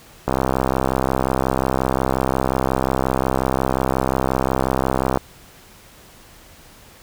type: click train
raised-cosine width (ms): 1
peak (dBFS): -4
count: 322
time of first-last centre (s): 0.28-5.173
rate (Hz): 65.6
effects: pink hiss -46 dBFS RMS until 7.02 s

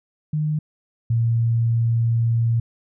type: tone pair in turn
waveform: sine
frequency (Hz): 152.4 / 115.78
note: D#3 / A#2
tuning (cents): -36 / -11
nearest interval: perfect fourth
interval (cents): 475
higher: first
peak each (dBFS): -19 / -16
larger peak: second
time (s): 0.33-0.59 / 1.1-2.6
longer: second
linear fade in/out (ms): 5
effects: none

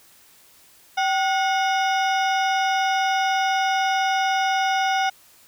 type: harmonic tone with a mistuned harmonic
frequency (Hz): 726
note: F#5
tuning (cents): -33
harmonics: 1 / 2 / 3 / 4 / 5 / 7 / 8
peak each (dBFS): -20 / -26 / -30 / -32 / -34 / -37 / -38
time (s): 0.97-5.1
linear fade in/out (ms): 10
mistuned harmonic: 1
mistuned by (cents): +100
effects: white hiss -53 dBFS RMS until 5.47 s

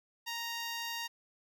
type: tone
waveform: 10% pulse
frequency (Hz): 932.3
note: A#5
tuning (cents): 0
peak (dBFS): -28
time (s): 0.26-1.08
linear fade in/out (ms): 20
effects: none

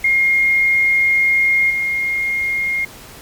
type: tone with level steps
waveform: sine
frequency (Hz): 2135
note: C7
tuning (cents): +34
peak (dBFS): -11 / -16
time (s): 0.04-2.85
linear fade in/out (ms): 5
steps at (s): 1.7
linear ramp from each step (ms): 5
effects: pink hiss -38 dBFS RMS until 3.21 s + MP3 96 kbps

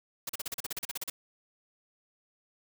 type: noise bursts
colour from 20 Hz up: white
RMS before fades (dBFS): -35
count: 14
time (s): 0.27-1.1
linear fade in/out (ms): 5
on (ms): 24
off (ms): 38
effects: none

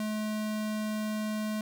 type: tone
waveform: square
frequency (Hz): 214.3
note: A3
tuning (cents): -45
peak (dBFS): -31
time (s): 0-1.61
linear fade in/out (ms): 2
effects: none

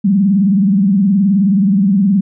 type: tone with vibrato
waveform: sine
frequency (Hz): 196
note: G3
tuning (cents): 0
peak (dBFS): -8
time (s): 0.04-2.21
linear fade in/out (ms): 10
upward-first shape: triangle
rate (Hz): 19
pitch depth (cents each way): 170
effects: none

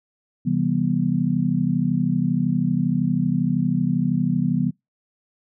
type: chord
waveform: sine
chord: C major seventh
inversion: none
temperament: just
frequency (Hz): 130.81 / 163.52 / 196.22 / 245.3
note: C3 / E3 / G3 / B3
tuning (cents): 0 / -14 / +2 / -12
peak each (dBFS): -27 / -22 / -25 / -23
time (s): 0.45-4.71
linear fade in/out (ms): 20
effects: noise-tail reverb RT60 0.2 s tail -26 dB re dry

